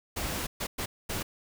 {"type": "noise bursts at uneven times", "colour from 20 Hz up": "pink", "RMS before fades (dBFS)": -33, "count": 4, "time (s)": [[0.16, 0.47], [0.6, 0.67], [0.78, 0.86], [1.09, 1.23]], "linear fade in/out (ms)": 10, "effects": []}